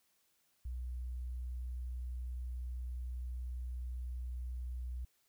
sine tone with sample-and-hold, 61.74 Hz, B1, in tune, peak -38 dBFS, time 0.65-5.05 s, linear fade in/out 5 ms, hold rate 11025 Hz, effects white hiss -75 dBFS RMS until 5.28 s

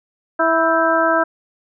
harmonic tone with a mistuned harmonic, 328 Hz, E4, 9 cents flat, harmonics 1 / 2 / 3 / 4 / 5, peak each -22 / -17 / -21 / -19 / -20 dBFS, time 0.39-1.24 s, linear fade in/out 10 ms, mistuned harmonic 5, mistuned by -71 cents, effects none

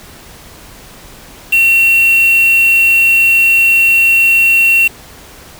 sine tone with quantisation, 2727 Hz, F7, 42 cents flat, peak -6 dBFS, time 1.52-4.88 s, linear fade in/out 10 ms, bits 3, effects pink hiss -36 dBFS RMS until 5.59 s

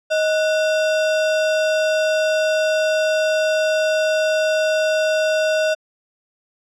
sine tone with sample-and-hold, 626 Hz, D#5, 10 cents sharp, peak -15 dBFS, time 0.1-5.75 s, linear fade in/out 20 ms, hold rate 2100 Hz, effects low-pass 6000 Hz 12 dB/octave

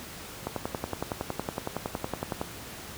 click train, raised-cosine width 1 ms, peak -15 dBFS, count 22, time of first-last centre 0.47-2.414 s, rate 10.8 Hz, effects pink hiss -42 dBFS RMS until 2.97 s + high-pass 60 Hz 12 dB/octave

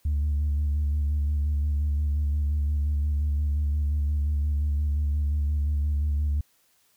sine tone with vibrato, 73.42 Hz, D2, in tune, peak -20 dBFS, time 0.05-6.41 s, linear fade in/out 5 ms, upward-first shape square, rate 5.7 Hz, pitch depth 30 cents each way, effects tanh soft clip ceiling -20 dBFS + white hiss -65 dBFS RMS until 6.96 s

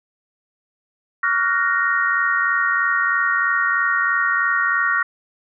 sine chord, Gb major seventh, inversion second, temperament equal with one note detuned, 1131.4 / 1396.9 / 1480 / 1864.7 Hz, Db6 / F6 / Gb6 / Bb6, +35 / 0 / 0 / 0 cents, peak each -23 / -21 / -24 / -20 dBFS, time 1.23-5.03 s, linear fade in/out 5 ms, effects none

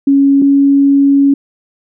sine tone pair in turn, 277.2 / 278.7 Hz, C#4 / C#4, 0 / +9 cents, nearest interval unison, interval 9 cents, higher second, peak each -5 dBFS, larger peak neither, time 0.07-0.42 / 0.42-1.34 s, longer second, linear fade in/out 5 ms, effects none

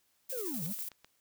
violet noise with tremolo, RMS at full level -38 dBFS, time 0.29-0.89 s, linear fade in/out 10 ms, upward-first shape square, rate 12 Hz, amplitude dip 35%
triangle linear two-way sweep, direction down then up, 544 to 138.59 to 224.8 Hz, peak -35 dBFS, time 0.32-0.73 s, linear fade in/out 10 ms, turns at 0.64 s
click train, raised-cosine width 0.2 ms, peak -34 dBFS, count 4, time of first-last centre 0.66-1.046 s, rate 7.78 Hz
effects white hiss -73 dBFS RMS until 1.2 s

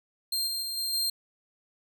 sawtooth tone with level steps, 4186 Hz, C8, in tune, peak -24 / -27 / -29 / -26 / -23 dBFS, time 0.32-1.1 s, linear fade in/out 5 ms, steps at 0.47 / 0.62 / 0.77 / 0.93 s, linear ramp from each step 5 ms, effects none

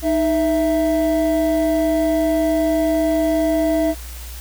triangle tone pair together, 311.1 / 660.6 Hz, D#4 / E5, 0 / +4 cents, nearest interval octave + minor second, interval 1304 cents, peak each -16 dBFS, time 0.02-3.95 s, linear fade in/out 50 ms, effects added 60 Hz sine -31 dBFS peak until 4.4 s + white hiss -38 dBFS RMS until 4.4 s

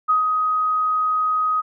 sine tone with ADSR envelope, 1256 Hz, D#6, 16 cents sharp, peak -13 dBFS, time 0.08-1.62 s, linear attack 20 ms, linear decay 130 ms, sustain -4 dB, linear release 25 ms, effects none

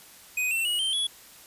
square tone with pitch steps, 2500 / 2695 / 2905 / 3132 / 3376 Hz, D#7 / E7 / F#7 / G7 / G#7, +8 / +38 / -32 / -2 / +28 cents, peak -25 dBFS, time 0.37-1.07 s, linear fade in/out 5 ms, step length 140 ms, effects white hiss -50 dBFS RMS until 1.46 s + resampled to 32000 Hz

